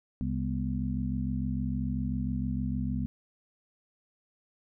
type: harmonic tone with a mistuned harmonic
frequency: 66.9 Hz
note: C2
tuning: 39 cents sharp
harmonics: 1 / 2 / 3 / 4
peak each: -34 / -34 / -34 / -34 dBFS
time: 0.21-3.06 s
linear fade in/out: 0 ms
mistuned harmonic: 4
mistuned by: -140 cents
effects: none